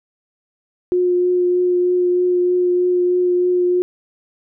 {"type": "tone with vibrato", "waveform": "sine", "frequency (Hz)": 358.5, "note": "F4", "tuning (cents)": 45, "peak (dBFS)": -13, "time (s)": [0.92, 3.82], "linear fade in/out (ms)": 0, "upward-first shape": "triangle", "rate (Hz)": 3.2, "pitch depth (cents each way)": 13, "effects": []}